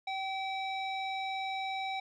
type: tone with low-pass filter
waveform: square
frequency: 769 Hz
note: G5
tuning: 33 cents flat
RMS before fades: -36 dBFS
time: 0.07-2 s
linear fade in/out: 5 ms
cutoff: 3300 Hz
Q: 4.5
effects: none